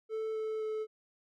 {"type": "tone with pitch steps", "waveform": "triangle", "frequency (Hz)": [440, 437, 433.9], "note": ["A4", "A4", "A4"], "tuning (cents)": [0, -12, -24], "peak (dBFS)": -31, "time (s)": [0.09, 0.87], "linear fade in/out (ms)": 50, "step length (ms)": 260, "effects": []}